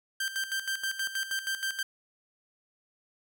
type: tone with tremolo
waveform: sawtooth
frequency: 1571 Hz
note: G6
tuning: 3 cents sharp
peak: -25 dBFS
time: 0.2-1.83 s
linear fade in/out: 5 ms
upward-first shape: square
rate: 6.3 Hz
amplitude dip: 70%
effects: none